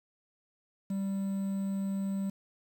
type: tone with quantisation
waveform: triangle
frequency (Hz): 195.7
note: G3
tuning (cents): -3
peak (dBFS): -28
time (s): 0.9-2.3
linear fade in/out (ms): 5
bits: 9
effects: none